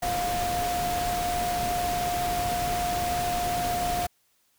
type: tone in noise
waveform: sine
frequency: 708 Hz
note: F5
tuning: 23 cents sharp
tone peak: -26 dBFS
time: 0.02-4.07 s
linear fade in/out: 10 ms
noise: pink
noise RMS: -32 dBFS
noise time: 0.02-4.07 s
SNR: +3 dB
effects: white hiss -68 dBFS RMS until 4.58 s